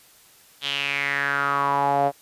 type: tone with band-pass filter sweep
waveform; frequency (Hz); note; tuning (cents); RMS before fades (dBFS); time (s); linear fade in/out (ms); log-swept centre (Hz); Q
sawtooth; 140.9; C#3; +29; -23; 0.61-2.12; 50; 3400 to 640; 5.3
effects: white hiss -53 dBFS RMS until 2.21 s + resampled to 32000 Hz